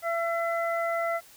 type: harmonic tone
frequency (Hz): 673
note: E5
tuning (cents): +36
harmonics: 1 / 2 / 3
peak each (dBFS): -27 / -32 / -34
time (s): 0.02-1.21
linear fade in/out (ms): 50
effects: white hiss -53 dBFS RMS until 1.36 s